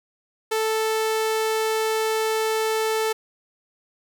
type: tone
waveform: sawtooth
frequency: 440 Hz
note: A4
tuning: in tune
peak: -17 dBFS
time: 0.51-3.13 s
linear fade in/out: 10 ms
effects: none